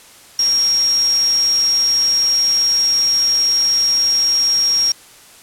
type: tone in noise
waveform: sine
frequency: 5588 Hz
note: F8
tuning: in tune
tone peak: -12 dBFS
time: 0.39-4.92 s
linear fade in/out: 2 ms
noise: white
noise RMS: -29 dBFS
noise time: 0.39-4.92 s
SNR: +14 dB
effects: white hiss -43 dBFS RMS until 5.42 s + low-pass 11000 Hz 12 dB/octave